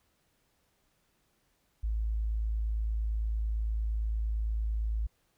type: tone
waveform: sine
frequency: 54.4 Hz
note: A1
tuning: 19 cents flat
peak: -28 dBFS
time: 1.83-5.07 s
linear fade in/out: 10 ms
effects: pink hiss -73 dBFS RMS until 5.37 s